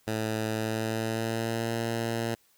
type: tone with pitch glide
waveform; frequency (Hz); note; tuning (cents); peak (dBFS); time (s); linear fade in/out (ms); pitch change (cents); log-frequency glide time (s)
10% pulse; 110 to 115.2; A2 to A#2; 0 to -20; -20; 0.07-2.35; 10; +80; 0.52-1.72
effects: white hiss -65 dBFS RMS until 2.57 s